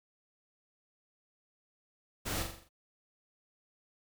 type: noise with echo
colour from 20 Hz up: pink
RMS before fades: -36 dBFS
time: 2.25-2.44 s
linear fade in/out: 20 ms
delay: 42 ms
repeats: 6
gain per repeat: -5 dB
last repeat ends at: 2.692 s
effects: none